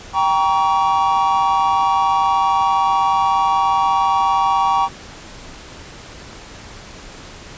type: chord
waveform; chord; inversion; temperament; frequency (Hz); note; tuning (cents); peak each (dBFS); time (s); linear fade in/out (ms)
triangle; G diminished; none; just; 784 / 940.8 / 1128.9; G5 / Bb5 / Db6; 0 / +16 / +31; -16; 0.13-4.89; 50
effects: pink hiss -37 dBFS RMS until 7.57 s + resampled to 16000 Hz